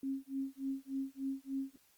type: tone with tremolo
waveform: sine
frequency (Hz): 270.1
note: C#4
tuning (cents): -45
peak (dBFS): -33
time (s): 0.03-1.76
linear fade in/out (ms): 2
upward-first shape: sine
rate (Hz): 3.4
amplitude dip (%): 100
effects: white hiss -69 dBFS RMS until 1.97 s + Opus 24 kbps